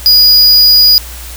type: tone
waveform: square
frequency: 4910 Hz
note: D#8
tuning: 24 cents flat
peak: -3 dBFS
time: 0.06-0.98 s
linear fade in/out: 0 ms
effects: added 60 Hz sine -26 dBFS peak until 1.36 s + white hiss -29 dBFS RMS until 1.36 s